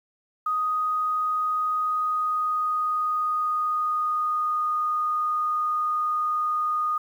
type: tone with pitch glide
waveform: sine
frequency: 1247 to 1231.3 Hz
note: D#6 to D#6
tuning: +3 to -18 cents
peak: -22 dBFS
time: 0.46-6.98 s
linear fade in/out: 5 ms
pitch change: -21 cents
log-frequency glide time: 1.8-4.69 s
effects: 9-bit